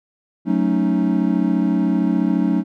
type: chord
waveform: triangle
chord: D# half-diminished seventh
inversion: first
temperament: equal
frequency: 185 / 220 / 277.2 / 311.1 Hz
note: F#3 / A3 / C#4 / D#4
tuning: 0 / 0 / 0 / 0 cents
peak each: -18 / -19 / -19 / -20 dBFS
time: 0.45-2.64 s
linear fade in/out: 50 ms
effects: none